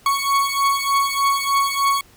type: beating tone pair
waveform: 40% pulse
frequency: 1108.7 / 1112 Hz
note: C#6 / C#6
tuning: 0 / +5 cents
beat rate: 3.3 Hz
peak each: -19 dBFS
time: 0.06-2.01 s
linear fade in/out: 2 ms
effects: pink hiss -51 dBFS RMS until 2.16 s

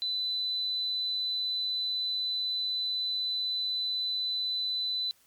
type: tone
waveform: sine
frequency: 4002 Hz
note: B7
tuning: 22 cents sharp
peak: -28 dBFS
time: 0.02-5.11 s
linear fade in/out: 0 ms
effects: white hiss -64 dBFS RMS until 5.26 s + MP3 96 kbps

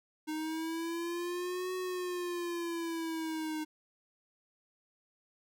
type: linear two-way sweep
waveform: square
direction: up then down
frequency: 307.8 to 370.2 to 307.8 Hz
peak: -35 dBFS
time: 0.27-3.65 s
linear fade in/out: 20 ms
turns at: 1.74 s
effects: none

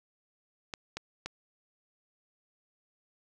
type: clicks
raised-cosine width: 0.2 ms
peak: -19 dBFS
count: 3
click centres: 0.738 / 0.97 / 1.26 s
effects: none

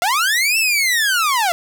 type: linear two-way sweep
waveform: sawtooth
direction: up then down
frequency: 659.3 to 2700 to 659.3 Hz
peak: -11 dBFS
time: 0.02-1.52 s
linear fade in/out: 0 ms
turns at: 0.58 s
effects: none

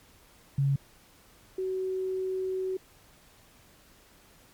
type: tone pair in turn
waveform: sine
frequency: 138.59 / 375.8 Hz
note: C#3 / F#4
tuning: 0 / +27 cents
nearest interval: octave + perfect fourth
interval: 1727 cents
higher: second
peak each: -22 / -28 dBFS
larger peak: first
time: 0.58-0.76 / 1.58-2.77 s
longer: second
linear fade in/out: 5 ms
effects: pink hiss -58 dBFS RMS until 4.53 s + MP3 96 kbps

